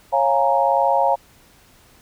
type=chord; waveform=sine; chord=Bb minor seventh; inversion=first; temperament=equal with one note detuned; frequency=549.6 / 698.5 / 830.6 / 932.3 Hz; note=Db5 / F5 / Ab5 / Bb5; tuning=-15 / 0 / 0 / 0 cents; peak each=-20 dBFS; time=0.12-1.16 s; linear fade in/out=20 ms; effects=pink hiss -52 dBFS RMS until 2.01 s